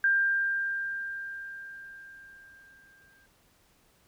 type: tone with exponential decay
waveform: sine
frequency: 1592 Hz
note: G6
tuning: 26 cents sharp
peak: -20 dBFS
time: 0.04-3.26 s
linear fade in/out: 2 ms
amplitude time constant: 700 ms
effects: pink hiss -65 dBFS RMS until 4.07 s